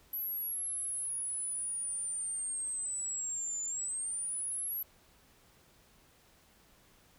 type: linear two-way sweep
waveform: sine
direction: down then up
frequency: 11790 to 7040 to 11790 Hz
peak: -34 dBFS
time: 0.13-4.83 s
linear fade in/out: 5 ms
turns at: 3.63 s
effects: pink hiss -64 dBFS RMS until 7.18 s